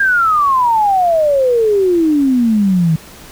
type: exponential sweep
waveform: sine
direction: down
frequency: 1625 to 155.6 Hz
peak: -9 dBFS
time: 0-2.96 s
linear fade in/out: 5 ms
effects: pink hiss -37 dBFS RMS until 3.31 s